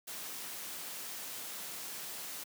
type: noise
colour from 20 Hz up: white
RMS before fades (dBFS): -43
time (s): 0.07-2.44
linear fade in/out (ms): 10
effects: high-pass 150 Hz 12 dB/octave